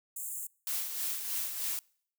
pink high-pass noise, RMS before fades -39 dBFS, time 0.16-0.47 s, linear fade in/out 5 ms, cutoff 7000 Hz, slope 96 dB/octave
blue noise with tremolo, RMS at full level -33 dBFS, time 0.67-1.79 s, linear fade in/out 0 ms, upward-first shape sine, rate 3.2 Hz, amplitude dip 50%
effects noise-tail reverb RT60 0.6 s tail -26 dB re dry

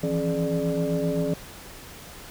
sine tone cluster, 163.2 / 170.9 / 271.3 / 423 / 590 Hz, E3 / F3 / C#4 / G#4 / D5, -17 / -37 / -37 / +32 / +8 cents, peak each -28 dBFS, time 0.03-1.34 s, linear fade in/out 5 ms, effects tanh soft clip ceiling -16 dBFS + pink hiss -43 dBFS RMS until 2.3 s

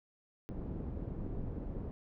pink low-pass noise, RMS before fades -40 dBFS, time 0.49-1.91 s, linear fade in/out 0 ms, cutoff 360 Hz, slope 12 dB/octave, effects none

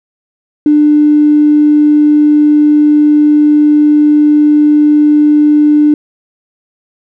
triangle tone with tanh clipping, 298.2 Hz, D4, 27 cents sharp, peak -3 dBFS, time 0.66-5.94 s, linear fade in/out 2 ms, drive 2 dB, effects none

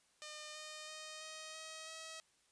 5% pulse tone with pitch steps, 607 / 613.7 / 620.5 / 627.3 / 634.2 / 641.2 Hz, D#5 / D#5 / D#5 / D#5 / D#5 / E5, -43 / -24 / -5 / +14 / +33 / -48 cents, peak -36 dBFS, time 0.22-2.2 s, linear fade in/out 0 ms, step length 330 ms, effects white hiss -73 dBFS RMS until 2.51 s + resampled to 22050 Hz

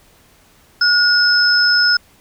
sine tone pair together, 1444 / 5200 Hz, F#6 / E8, -43 / -24 cents, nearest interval octave + minor seventh, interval 2219 cents, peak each -13 dBFS, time 0.81-1.97 s, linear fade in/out 5 ms, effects pink hiss -51 dBFS RMS until 2.2 s

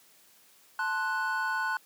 triangle chord, F# diminished, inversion first, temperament equal, 880 / 1046.5 / 1480 Hz, A5 / C6 / F#6, 0 / 0 / 0 cents, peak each -32 / -33 / -28 dBFS, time 0.79-1.77 s, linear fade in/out 2 ms, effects white hiss -60 dBFS RMS until 1.85 s + high-pass 150 Hz 12 dB/octave

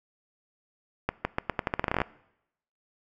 accelerating click train, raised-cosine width 0.5 ms, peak -10 dBFS, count 16, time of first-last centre 1.09-2.017 s, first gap 160 ms, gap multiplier 0.84, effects noise-tail reverb RT60 0.8 s tail -21 dB re dry

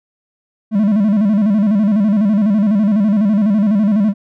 triangle tone with vibrato, 207.7 Hz, G#3, in tune, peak -8 dBFS, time 0.71-4.14 s, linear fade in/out 50 ms, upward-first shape square, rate 12 Hz, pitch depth 93 cents each way, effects none

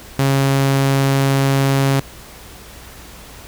sawtooth tone, 136.7 Hz, C#3, 24 cents flat, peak -9 dBFS, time 0.19-2 s, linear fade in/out 2 ms, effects added 60 Hz sine -43 dBFS peak until 3.47 s + pink hiss -39 dBFS RMS until 3.47 s

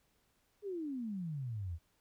sine exponential sweep, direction down, 424.1 to 77.78 Hz, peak -37 dBFS, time 0.62-1.79 s, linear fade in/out 50 ms, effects pink hiss -75 dBFS RMS until 2 s

